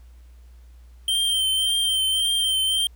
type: tone with vibrato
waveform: square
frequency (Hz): 3136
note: G7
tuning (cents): 0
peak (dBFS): -20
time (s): 1.08-2.87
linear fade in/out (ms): 2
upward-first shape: triangle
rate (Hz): 1.8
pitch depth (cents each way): 30
effects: added 60 Hz sine -44 dBFS peak until 2.95 s + pink hiss -63 dBFS RMS until 2.95 s